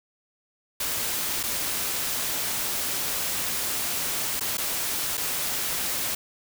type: noise with dropouts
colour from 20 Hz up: white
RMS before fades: -28 dBFS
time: 0.8-6.15 s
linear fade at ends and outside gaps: 5 ms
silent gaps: 1.431-1.435 / 4.397-4.407 / 4.572-4.58 / 5.172-5.176 s
effects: none